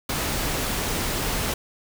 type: noise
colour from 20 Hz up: pink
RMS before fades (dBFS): -26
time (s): 0.09-1.54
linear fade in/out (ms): 5
effects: none